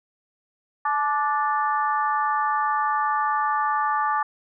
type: harmonic tone with a mistuned harmonic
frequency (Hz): 293.7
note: D4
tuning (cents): 0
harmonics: 3 / 4 / 5 / 6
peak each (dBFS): -24 / -23 / -34 / -31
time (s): 0.85-4.23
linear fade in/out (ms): 5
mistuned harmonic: 3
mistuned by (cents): -37
effects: none